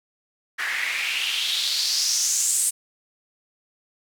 white noise with band-pass filter sweep, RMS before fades -24 dBFS, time 0.58-2.71 s, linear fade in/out 20 ms, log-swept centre 1700 to 8800 Hz, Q 4.2, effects none

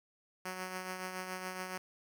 5% pulse tone with tremolo, 185 Hz, F#3, in tune, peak -26 dBFS, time 0.45-1.78 s, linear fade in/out 5 ms, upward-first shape triangle, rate 7.1 Hz, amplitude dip 50%, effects none

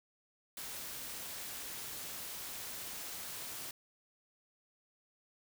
white noise with amplitude modulation, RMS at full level -42 dBFS, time 0.57-3.71 s, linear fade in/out 2 ms, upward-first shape sine, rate 289 Hz, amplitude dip 45%, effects none

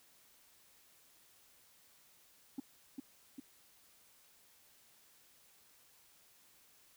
sine tone with echo, 271.3 Hz, C#4, 37 cents flat, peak -34 dBFS, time 2.58-2.6 s, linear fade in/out 5 ms, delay 400 ms, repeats 2, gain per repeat -4 dB, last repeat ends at 3.4 s, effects tanh soft clip ceiling -36 dBFS + white hiss -66 dBFS RMS until 6.96 s

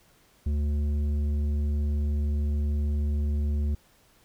sine tone with tanh clipping, 73.42 Hz, D2, in tune, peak -25 dBFS, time 0.46-3.75 s, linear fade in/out 5 ms, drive 9 dB, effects pink hiss -61 dBFS RMS until 4.24 s

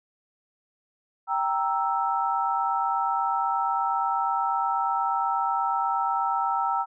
sine chord, E diminished, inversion first, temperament equal, 784 / 932.3 / 1318.5 Hz, G5 / Bb5 / E6, 0 / 0 / 0 cents, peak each -27 dBFS, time 1.27-6.86 s, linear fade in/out 50 ms, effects none

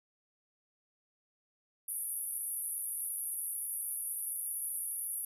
white band-pass noise, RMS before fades -38 dBFS, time 1.88-5.25 s, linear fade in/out 5 ms, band 9800 to 12000 Hz, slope 96 dB/octave, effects none

